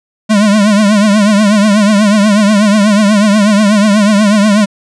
square tone with vibrato, 207.7 Hz, G#3, in tune, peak -6 dBFS, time 0.29-4.66 s, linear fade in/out 20 ms, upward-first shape triangle, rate 8.2 Hz, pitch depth 110 cents each way, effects resampled to 22050 Hz

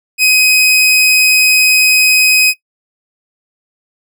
sawtooth tone, 2518 Hz, D#7, 20 cents sharp, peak -3 dBFS, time 0.18-2.54 s, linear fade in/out 50 ms, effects noise-tail reverb RT60 0.1 s tail -18 dB re dry

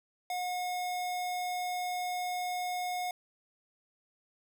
square tone, 723 Hz, F#5, 40 cents flat, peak -33 dBFS, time 0.3-3.11 s, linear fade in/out 2 ms, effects none

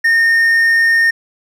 triangle tone, 1832 Hz, A#6, 31 cents flat, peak -7 dBFS, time 0.04-1.11 s, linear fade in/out 10 ms, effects none

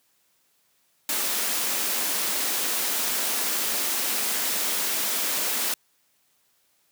white high-pass noise, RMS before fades -26 dBFS, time 1.09-5.74 s, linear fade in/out 2 ms, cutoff 190 Hz, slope 96 dB/octave, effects white hiss -67 dBFS RMS until 6.91 s + high-pass 100 Hz 12 dB/octave

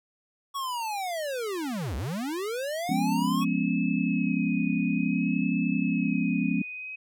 square linear two-way sweep, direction down then up, 1126 to 58.27 to 1126 Hz, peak -30 dBFS, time 0.54-3.45 s, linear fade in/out 20 ms, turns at 1.96 s
sine chord, C# dominant seventh, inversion first, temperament equal, 174.61 / 207.7 / 246.9 / 277.2 Hz, E#3 / G#3 / B3 / C#4, 0 / 0 / 0 / 0 cents, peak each -29 dBFS, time 2.89-6.62 s, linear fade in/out 5 ms
sine tone with vibrato, 2545 Hz, D#7, 39 cents sharp, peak -35 dBFS, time 3.41-6.96 s, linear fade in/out 10 ms, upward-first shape sine, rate 0.56 Hz, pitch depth 42 cents each way
effects none

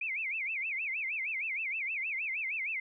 sine tone with vibrato, 2349 Hz, D7, in tune, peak -32 dBFS, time 0.01-2.8 s, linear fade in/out 5 ms, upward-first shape sine, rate 6.4 Hz, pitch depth 230 cents each way, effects none

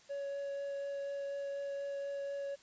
triangle tone with vibrato, 560 Hz, C#5, 18 cents sharp, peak -35 dBFS, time 0.09-2.56 s, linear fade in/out 20 ms, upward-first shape triangle, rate 4.1 Hz, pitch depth 9 cents each way, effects white hiss -62 dBFS RMS until 2.62 s + resampled to 16000 Hz

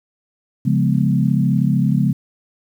sine chord, C# dominant seventh, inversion none, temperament equal, 138.59 / 174.61 / 207.7 / 246.9 Hz, C#3 / E#3 / G#3 / B3, 0 / 0 / 0 / 0 cents, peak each -17 / -19 / -19 / -22 dBFS, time 0.65-2.13 s, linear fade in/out 10 ms, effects 8-bit

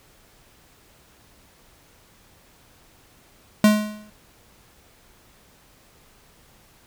square tone with exponential decay, 211.5 Hz, G#3, 32 cents sharp, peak -10 dBFS, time 3.64-4.1 s, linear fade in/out 2 ms, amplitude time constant 100 ms, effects pink hiss -55 dBFS RMS until 6.86 s

